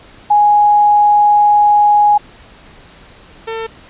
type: tone pair in turn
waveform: sine / sawtooth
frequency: 830.6 / 449.5 Hz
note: G#5 / A4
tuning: 0 / +37 cents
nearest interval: major seventh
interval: 1063 cents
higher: first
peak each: -6 / -16 dBFS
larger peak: first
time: 0.3-2.18 / 3.47-3.67 s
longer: first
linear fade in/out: 10 ms
effects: pink hiss -41 dBFS RMS until 3.89 s + resampled to 8000 Hz